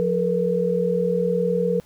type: tone cluster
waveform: sine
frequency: 177.8 / 440 / 479.8 Hz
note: F3 / A4 / A#4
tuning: +31 / 0 / +50 cents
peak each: -24 / -25 / -21 dBFS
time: 0-1.8 s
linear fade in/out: 0 ms
effects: pink hiss -55 dBFS RMS until 1.85 s